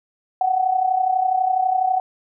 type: tone with amplitude modulation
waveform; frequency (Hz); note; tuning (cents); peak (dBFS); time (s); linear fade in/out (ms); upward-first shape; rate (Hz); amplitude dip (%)
sine; 748; F#5; +19; -13; 0.41-2; 2; sine; 32.1; 70
effects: none